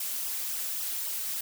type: noise with flanger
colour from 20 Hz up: blue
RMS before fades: -33 dBFS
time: 0-1.41 s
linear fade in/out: 5 ms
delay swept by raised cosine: 0.45 to 6.25 ms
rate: 3.7 Hz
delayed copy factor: -1
effects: none